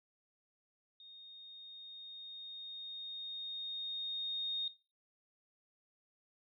sine tone with level ramp, 3700 Hz, A#7, 14 cents flat, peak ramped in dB -53 to -35 dBFS, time 1-4.68 s, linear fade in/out 2 ms, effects noise-tail reverb RT60 0.3 s tail -17 dB re dry

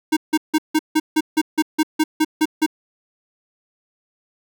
square tone bursts, 311.1 Hz, D#4, in tune, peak -14 dBFS, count 13, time 0.12-2.664 s, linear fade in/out 10 ms, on 48 ms, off 160 ms, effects none

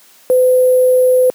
sine tone with sample-and-hold, 507 Hz, B4, 45 cents sharp, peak -7 dBFS, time 0.3-1.3 s, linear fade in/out 0 ms, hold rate 11025 Hz, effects white hiss -46 dBFS RMS until 1.34 s + high-pass 200 Hz 12 dB/octave

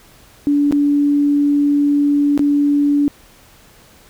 sine tone with dropouts, 288.3 Hz, D4, 32 cents flat, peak -11 dBFS, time 0.47-3.08 s, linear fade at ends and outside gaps 0 ms, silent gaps 0.711-0.724 / 2.377-2.393 s, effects pink hiss -47 dBFS RMS until 4.09 s

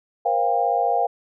sine tone cluster, 479.9 / 535 / 701 / 799 Hz, B4 / C5 / F5 / G5, -50 / +38 / +6 / +33 cents, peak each -26 / -27 / -21 / -22 dBFS, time 0.25-1.07 s, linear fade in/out 10 ms, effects none

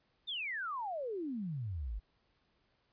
sine exponential sweep, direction down, 3696 to 46.25 Hz, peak -36 dBFS, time 0.27-2 s, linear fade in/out 20 ms, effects pink hiss -75 dBFS RMS until 2.92 s + resampled to 11025 Hz

